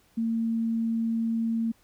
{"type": "tone", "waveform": "sine", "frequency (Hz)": 227.5, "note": "A#3", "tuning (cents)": -42, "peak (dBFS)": -24, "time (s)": [0.17, 1.72], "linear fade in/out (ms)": 10, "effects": ["pink hiss -63 dBFS RMS until 1.83 s"]}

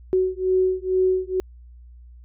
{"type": "beating tone pair", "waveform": "sine", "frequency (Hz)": [371.5, 373.7], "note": ["F#4", "F#4"], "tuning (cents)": [7, 17], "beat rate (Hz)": 2.2, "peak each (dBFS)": -21, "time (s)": [0.13, 1.4], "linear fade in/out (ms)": 0, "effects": ["added 60 Hz sine -42 dBFS peak until 2.24 s"]}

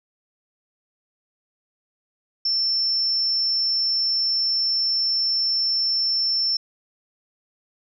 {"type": "tone", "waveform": "sine", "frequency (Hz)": 5370, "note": "E8", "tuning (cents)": 31, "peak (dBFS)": -19, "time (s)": [2.45, 6.57], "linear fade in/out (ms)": 5, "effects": []}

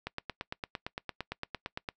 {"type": "click train", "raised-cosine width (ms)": 0.3, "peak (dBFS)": -19, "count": 17, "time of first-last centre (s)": [0.07, 1.888], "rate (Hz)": 8.8, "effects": ["noise-tail reverb RT60 0.1 s tail -23 dB re dry"]}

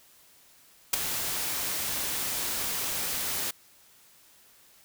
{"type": "noise with ADSR envelope", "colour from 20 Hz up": "white", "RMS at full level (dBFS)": -19, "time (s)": [0.93, 3.51], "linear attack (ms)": 9, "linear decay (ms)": 6, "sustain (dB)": -12, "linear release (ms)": 6, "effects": ["white hiss -58 dBFS RMS until 4.84 s"]}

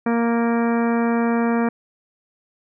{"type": "harmonic tone", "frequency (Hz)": 233.1, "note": "A#3", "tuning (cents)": 0, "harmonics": [1, 2, 3, 4, 5, 6, 7, 8, 10], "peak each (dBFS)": [-18, -24, -28, -30, -32, -34, -35, -36, -38], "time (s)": [0.06, 1.69], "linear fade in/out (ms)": 5, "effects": []}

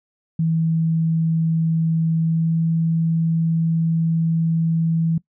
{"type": "tone with pitch glide", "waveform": "sine", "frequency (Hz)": [162.6, 163.83], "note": ["E3", "E3"], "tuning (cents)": [-23, -10], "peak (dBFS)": -16, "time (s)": [0.39, 5.18], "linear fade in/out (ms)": 5, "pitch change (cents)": 13, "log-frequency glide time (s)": [2.2, 2.57], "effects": ["noise-tail reverb RT60 0.1 s tail -21 dB re dry"]}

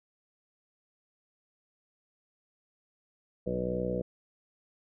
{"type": "harmonic tone with a mistuned harmonic", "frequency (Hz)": 61.74, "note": "B1", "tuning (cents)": 0, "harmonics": [1, 2, 3, 4, 5, 6, 7, 8, 9, 10], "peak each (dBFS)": [-42, -41, -35, -42, -42, -39, -45, -33, -42, -41], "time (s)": [3.46, 4.02], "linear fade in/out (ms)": 10, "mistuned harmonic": 7, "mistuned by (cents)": 21, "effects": []}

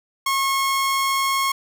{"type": "tone", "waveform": "sawtooth", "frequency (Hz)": 1087, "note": "C#6", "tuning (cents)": -34, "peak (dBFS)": -15, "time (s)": [0.26, 1.52], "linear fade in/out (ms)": 5, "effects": []}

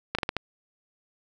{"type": "slowing click train", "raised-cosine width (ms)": 0.3, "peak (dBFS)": -10, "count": 5, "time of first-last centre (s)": [0.15, 0.367], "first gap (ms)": 36, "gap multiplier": 1.28, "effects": []}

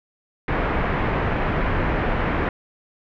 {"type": "low-pass noise", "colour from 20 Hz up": "pink", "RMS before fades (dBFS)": -22, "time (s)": [0.48, 2.49], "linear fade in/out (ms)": 2, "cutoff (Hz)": 2200, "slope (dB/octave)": 24, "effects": []}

